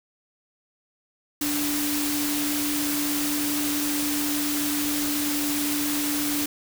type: tone in noise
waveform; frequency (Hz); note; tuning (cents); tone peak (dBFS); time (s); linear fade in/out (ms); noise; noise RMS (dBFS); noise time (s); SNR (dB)
sine; 292.9; D4; -5; -26; 1.41-6.46; 5; white; -28; 1.41-6.46; -1
effects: none